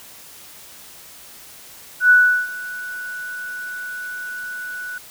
sine tone with ADSR envelope, 1480 Hz, F#6, in tune, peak -7 dBFS, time 2-4.98 s, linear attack 100 ms, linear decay 370 ms, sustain -20 dB, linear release 3 ms, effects white hiss -42 dBFS RMS until 5.1 s

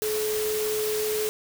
sine tone in noise, 428.5 Hz, A4, 46 cents flat, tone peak -25 dBFS, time 0.02-1.29 s, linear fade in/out 0 ms, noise white, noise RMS -32 dBFS, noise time 0.02-1.29 s, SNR +4 dB, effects none

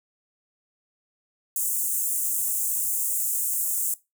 pink high-pass noise, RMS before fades -26 dBFS, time 1.56-3.94 s, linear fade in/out 2 ms, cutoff 7300 Hz, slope 48 dB/octave, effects noise-tail reverb RT60 0.2 s tail -18 dB re dry

